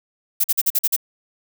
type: noise bursts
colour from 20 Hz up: violet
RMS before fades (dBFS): -17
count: 7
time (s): 0.4-0.964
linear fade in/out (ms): 10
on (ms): 42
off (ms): 45
effects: none